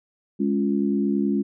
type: chord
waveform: sine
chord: Db major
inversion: second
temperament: equal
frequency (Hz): 207.7 / 277.2 / 349.2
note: Ab3 / Db4 / F4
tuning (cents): 0 / 0 / 0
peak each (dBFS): -22 / -24 / -27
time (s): 0.39-1.43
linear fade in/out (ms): 20
effects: none